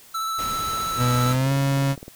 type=tone with vibrato; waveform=square; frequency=1318.5 Hz; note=E6; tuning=in tune; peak=-25 dBFS; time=0.14-1.33 s; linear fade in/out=10 ms; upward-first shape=square; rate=15 Hz; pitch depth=11 cents each way
type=noise; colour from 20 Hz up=pink; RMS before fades=-34 dBFS; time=0.38-1.36 s; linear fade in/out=10 ms
type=tone with pitch glide; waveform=35% pulse; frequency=123.47 to 137.79 Hz; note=B2 to C#3; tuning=0 to -10 cents; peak=-17 dBFS; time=0.97-1.96 s; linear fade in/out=50 ms; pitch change=+190 cents; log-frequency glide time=1.25-1.52 s
type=click train; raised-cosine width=2 ms; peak=-24 dBFS; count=17; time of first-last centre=1.26-2.081 s; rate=19.5 Hz
effects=white hiss -49 dBFS RMS until 2.15 s